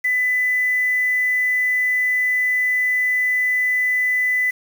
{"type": "tone with quantisation", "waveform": "sine", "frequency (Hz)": 2000, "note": "B6", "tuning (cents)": 21, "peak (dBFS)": -16, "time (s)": [0.04, 4.51], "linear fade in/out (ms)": 10, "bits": 6, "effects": []}